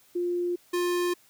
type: tone pair in turn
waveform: sine / square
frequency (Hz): 351.7 / 353.2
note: F4 / F4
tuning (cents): +12 / +20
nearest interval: unison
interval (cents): 8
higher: second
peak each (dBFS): -25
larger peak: neither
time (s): 0.15-0.56 / 0.73-1.14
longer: neither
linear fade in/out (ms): 10
effects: white hiss -60 dBFS RMS until 1.29 s